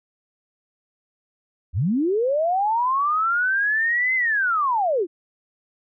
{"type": "linear two-way sweep", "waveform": "sine", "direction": "up then down", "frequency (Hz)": [65.41, 2075, 309.3], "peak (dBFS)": -18, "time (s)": [1.73, 5.07], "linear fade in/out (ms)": 50, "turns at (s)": 4.15, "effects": []}